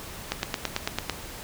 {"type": "click train", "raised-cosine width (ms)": 0.2, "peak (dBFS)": -8, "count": 8, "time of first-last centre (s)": [0.32, 1.097], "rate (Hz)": 9.01, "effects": ["pink hiss -40 dBFS RMS until 1.43 s"]}